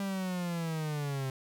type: linear sweep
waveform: 45% pulse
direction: down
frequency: 198.8 to 130.81 Hz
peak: -32 dBFS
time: 0-1.3 s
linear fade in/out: 2 ms
effects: none